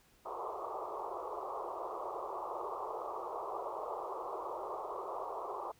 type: band-pass noise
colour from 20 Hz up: white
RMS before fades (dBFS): -41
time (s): 0.25-5.72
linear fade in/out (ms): 10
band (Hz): 350 to 1200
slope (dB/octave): 96
effects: pink hiss -67 dBFS RMS until 5.79 s